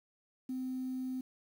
sine tone, 257.3 Hz, C4, 29 cents flat, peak -34 dBFS, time 0.49-1.21 s, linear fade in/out 5 ms, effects tanh soft clip ceiling -31 dBFS + 10-bit

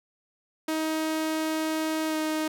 sawtooth tone with pitch glide, 315.5 to 311.7 Hz, D#4 to D#4, +24 to +3 cents, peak -22 dBFS, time 0.68-2.48 s, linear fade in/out 5 ms, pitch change -21 cents, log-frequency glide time 2.07-2.16 s, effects none

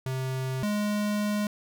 square tone pair in turn, 130.81 / 208.2 Hz, C3 / G#3, 0 / +5 cents, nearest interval minor sixth, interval 805 cents, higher second, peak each -29 / -26 dBFS, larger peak second, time 0.06-0.63 / 0.63-1.47 s, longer second, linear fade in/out 2 ms, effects none

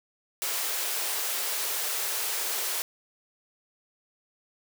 white high-pass noise, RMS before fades -30 dBFS, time 0.42-2.82 s, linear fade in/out 0 ms, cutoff 360 Hz, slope 48 dB/octave, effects none

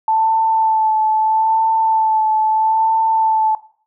sine tone with vibrato, 880 Hz, A5, in tune, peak -12 dBFS, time 0.08-3.55 s, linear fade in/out 2 ms, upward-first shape sine, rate 0.77 Hz, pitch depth 22 cents each way, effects noise-tail reverb RT60 0.5 s tail -18 dB re dry

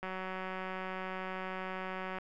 click train, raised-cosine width 0.5 ms, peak -25 dBFS, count 404, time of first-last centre 0.03-2.185 s, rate 187 Hz, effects none

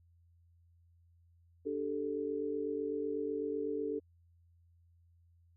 sine chord, D suspended fourth, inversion none, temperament equal, 293.7 / 392 / 440 Hz, D4 / G4 / A4, 0 / 0 / 0 cents, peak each -39 / -40 / -36 dBFS, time 1.65-4 s, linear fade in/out 20 ms, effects added 85 Hz sine -63 dBFS peak until 5.56 s

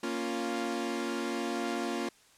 sawtooth chord, Bb minor, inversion none, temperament equal, 233.1 / 277.2 / 349.2 Hz, Bb3 / Db4 / F4, 0 / 0 / 0 cents, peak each -32 / -33 / -31 dBFS, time 0.03-2.09 s, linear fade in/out 5 ms, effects white hiss -61 dBFS RMS until 2.37 s + low-pass 9000 Hz 12 dB/octave

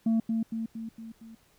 sine tone with echo, 225.3 Hz, A3, 41 cents sharp, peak -19 dBFS, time 0.06-0.2 s, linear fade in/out 5 ms, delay 230 ms, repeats 5, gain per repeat -5 dB, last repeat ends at 1.35 s, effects tanh soft clip ceiling -21 dBFS + pink hiss -64 dBFS RMS until 1.58 s

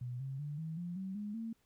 sine tone with pitch steps, 123.47 / 134.64 / 146.83 / 160.12 / 174.61 / 190.42 / 207.7 / 226.4 Hz, B2 / C3 / D3 / D#3 / F3 / G3 / G#3 / A3, 0 / +50 / 0 / +50 / 0 / -50 / 0 / +50 cents, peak -38 dBFS, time 0.01-1.53 s, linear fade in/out 5 ms, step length 190 ms, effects pink hiss -75 dBFS RMS until 1.65 s

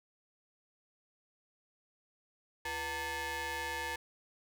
sawtooth ring-modulated tone, 415.3 Hz, G#4, in tune, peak -29 dBFS, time 2.65-3.96 s, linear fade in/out 5 ms, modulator 1320 Hz, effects none

